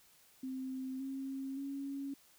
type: tone with pitch steps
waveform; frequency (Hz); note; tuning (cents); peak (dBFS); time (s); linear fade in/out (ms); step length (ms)
sine; 261.3 / 269 / 276.8; C4 / C4 / C#4; -2 / +48 / -2; -38; 0.43-2.14; 5; 570
effects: white hiss -65 dBFS RMS until 2.38 s